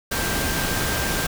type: tone in noise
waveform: sine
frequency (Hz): 1579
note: G6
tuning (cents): +12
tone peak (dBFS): -30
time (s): 0.11-1.27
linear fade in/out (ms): 10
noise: pink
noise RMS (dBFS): -24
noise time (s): 0.11-1.27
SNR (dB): -9
effects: none